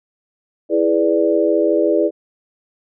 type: chord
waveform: sine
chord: E dominant seventh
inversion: none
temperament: equal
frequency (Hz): 329.6 / 415.3 / 493.9 / 587.3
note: E4 / G#4 / B4 / D5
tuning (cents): 0 / 0 / 0 / 0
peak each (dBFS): -17 / -18 / -20 / -18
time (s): 0.69-2.11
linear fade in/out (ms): 50
effects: none